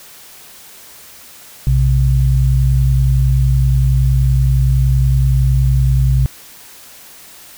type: tone pair together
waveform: sine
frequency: 60.23 / 130.9 Hz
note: B1 / C3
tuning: -43 / +1 cents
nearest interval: octave + minor second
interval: 1344 cents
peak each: -12 dBFS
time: 1.67-6.26 s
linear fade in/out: 0 ms
effects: white hiss -39 dBFS RMS until 7.57 s